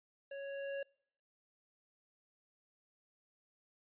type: tone with level ramp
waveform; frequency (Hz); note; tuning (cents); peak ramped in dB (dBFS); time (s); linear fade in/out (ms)
square; 555; C#5; +2; -44 to -38; 0.31-0.83; 5
effects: noise-tail reverb RT60 0.7 s tail -26 dB re dry + resampled to 8000 Hz